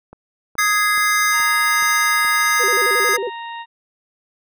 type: click train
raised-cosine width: 1 ms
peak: -25 dBFS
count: 6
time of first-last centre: 0.13-2.249 s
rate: 2.36 Hz
type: chord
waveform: square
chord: Ab major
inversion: second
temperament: just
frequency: 1245.9 / 1661.2 / 2077 Hz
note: Eb6 / Ab6 / C7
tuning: +2 / 0 / -13 cents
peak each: -20 dBFS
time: 0.58-3.17 s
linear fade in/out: 10 ms
type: harmonic tone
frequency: 930 Hz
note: A#5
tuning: 4 cents flat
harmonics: 1 / 2 / 3 / 4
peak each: -29 / -35 / -39 / -41 dBFS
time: 1.31-3.66 s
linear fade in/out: 50 ms
type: tone with vibrato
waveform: sine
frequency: 437.9 Hz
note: A4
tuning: 8 cents flat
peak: -21 dBFS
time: 2.59-3.3 s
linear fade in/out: 20 ms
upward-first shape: square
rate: 11 Hz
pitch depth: 190 cents each way
effects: none